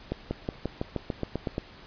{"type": "accelerating click train", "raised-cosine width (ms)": 2, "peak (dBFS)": -15, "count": 11, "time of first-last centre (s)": [0.12, 1.581], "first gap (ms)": 190, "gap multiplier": 0.94, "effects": ["pink hiss -49 dBFS RMS until 1.86 s", "resampled to 11025 Hz"]}